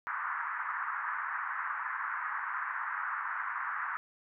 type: band-pass noise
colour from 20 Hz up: pink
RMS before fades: -36 dBFS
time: 0.07-3.97 s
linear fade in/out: 0 ms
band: 1000 to 1800 Hz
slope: 48 dB/octave
effects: none